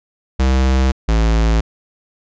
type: tone pair in turn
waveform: square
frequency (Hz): 65.41 / 55.35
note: C2 / A1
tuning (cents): 0 / +11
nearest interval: minor third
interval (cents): 289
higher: first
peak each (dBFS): -12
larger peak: neither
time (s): 0.39-0.92 / 1.08-1.61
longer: neither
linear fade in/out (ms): 10
effects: resampled to 16000 Hz